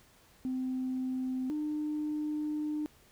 sine tone pair in turn, 257.9 / 302 Hz, C4 / D4, -25 / +48 cents, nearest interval minor third, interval 273 cents, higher second, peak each -30 / -30 dBFS, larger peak neither, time 0.45-1.5 / 1.5-2.86 s, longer second, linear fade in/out 0 ms, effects tanh soft clip ceiling -27 dBFS + pink hiss -62 dBFS RMS until 3.11 s

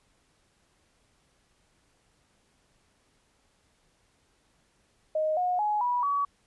sine tone with pitch steps, 622.3 / 723.1 / 840.3 / 976.5 / 1134.7 Hz, D#5 / F#5 / G#5 / B5 / C#6, 0 / -40 / +20 / -20 / +40 cents, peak -24 dBFS, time 5.15-6.25 s, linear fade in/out 5 ms, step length 220 ms, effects pink hiss -68 dBFS RMS until 6.46 s + resampled to 24000 Hz

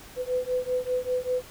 sine beating tone pair, 500 / 505.1 Hz, B4 / B4, +21 / +39 cents, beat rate 5.1 Hz, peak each -28 dBFS, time 0.16-1.43 s, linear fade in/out 50 ms, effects pink hiss -47 dBFS RMS until 1.5 s

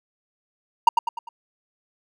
triangle tone with echo, 932.3 Hz, A#5, in tune, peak -5 dBFS, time 0.87-0.89 s, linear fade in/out 5 ms, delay 100 ms, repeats 4, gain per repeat -7 dB, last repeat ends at 1.29 s, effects none

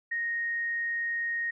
sine tone, 1864.7 Hz, A#6, in tune, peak -28 dBFS, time 0.11-1.51 s, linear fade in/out 10 ms, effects none

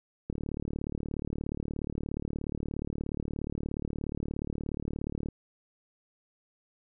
click train, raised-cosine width 3 ms, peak -21 dBFS, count 185, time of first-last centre 0.3-5.286 s, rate 36.9 Hz, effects none

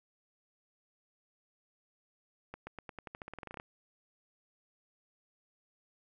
accelerating click train, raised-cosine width 0.5 ms, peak -28 dBFS, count 17, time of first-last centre 2.54-3.599 s, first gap 130 ms, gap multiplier 0.9, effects none

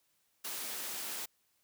white high-pass noise, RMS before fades -40 dBFS, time 0.44-1.26 s, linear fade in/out 10 ms, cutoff 210 Hz, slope 12 dB/octave, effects white hiss -75 dBFS RMS until 1.63 s

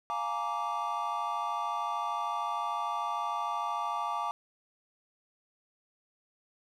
triangle chord, Bb dominant seventh, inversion second, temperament just, 699.2 / 839.1 / 932.3 / 1165.4 Hz, F5 / Ab5 / Bb5 / D6, +2 / +18 / 0 / -14 cents, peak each -37 / -35 / -35 / -32 dBFS, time 0.1-4.31 s, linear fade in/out 0 ms, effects none

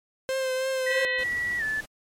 45% pulse tone with vibrato, 523 Hz, C5, 1 cent flat, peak -25 dBFS, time 0.29-1.05 s, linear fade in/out 0 ms, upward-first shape triangle, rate 3.1 Hz, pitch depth 29 cents each way
sine tone with pitch glide, 1941 to 1739.3 Hz, B6 to A6, -31 to -20 cents, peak -25 dBFS, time 0.86-1.81 s, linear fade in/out 10 ms, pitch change -189 cents, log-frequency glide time 1.58-1.63 s
harmonic tone, 512 Hz, C5, 38 cents flat, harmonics 1 / 2 / 3 / 4 / 5 / 6 / 7 / 8, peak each -31 / -44 / -41 / -42 / -36 / -38 / -43 / -40 dBFS, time 0.9-1.24 s, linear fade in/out 10 ms
pink noise, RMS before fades -43 dBFS, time 1.18-1.86 s, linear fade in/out 10 ms
effects low-pass 12000 Hz 12 dB/octave + MP3 96 kbps

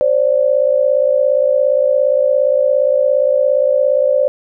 sine tone pair together, 525.7 / 583 Hz, C5 / D5, +8 / -13 cents, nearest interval major second, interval 179 cents, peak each -13 dBFS, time 0.01-4.28 s, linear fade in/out 0 ms, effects none

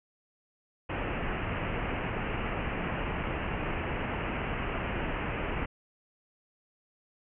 pink low-pass noise, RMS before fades -33 dBFS, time 0.89-5.66 s, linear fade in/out 10 ms, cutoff 2900 Hz, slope 96 dB/octave, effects none

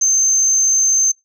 sine tone, 6272 Hz, G8, in tune, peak -10 dBFS, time 0.01-1.12 s, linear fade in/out 10 ms, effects noise-tail reverb RT60 0.2 s tail -24 dB re dry + tanh soft clip ceiling -7 dBFS

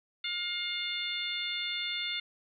harmonic tone, 710 Hz, F5, 28 cents sharp, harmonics 2 / 3 / 4 / 5 / 6, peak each -44 / -37 / -39 / -35 / -43 dBFS, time 0.24-2.2 s, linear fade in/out 5 ms, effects none

